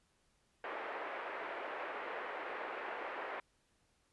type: band-pass noise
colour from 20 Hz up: pink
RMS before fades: -43 dBFS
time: 0.64-3.4 s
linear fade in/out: 2 ms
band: 420 to 2200 Hz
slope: 24 dB/octave
effects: pink hiss -75 dBFS RMS until 4.12 s + resampled to 24000 Hz